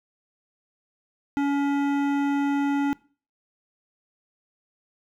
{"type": "tone with hard clipping", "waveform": "triangle", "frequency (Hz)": 282.4, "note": "C#4", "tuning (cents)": 32, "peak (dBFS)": -23, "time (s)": [1.37, 2.93], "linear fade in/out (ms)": 0, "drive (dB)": 18, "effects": ["noise-tail reverb RT60 0.4 s tail -22 dB re dry"]}